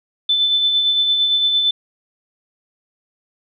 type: tone with tremolo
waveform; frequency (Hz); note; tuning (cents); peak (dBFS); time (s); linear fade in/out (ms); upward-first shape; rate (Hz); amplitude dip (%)
sine; 3520; A7; 0; -12; 0.29-1.71; 5; sine; 8.8; 35
effects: none